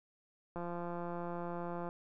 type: click train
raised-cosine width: 1 ms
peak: -28 dBFS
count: 231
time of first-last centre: 0.56-1.889 s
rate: 173 Hz
effects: none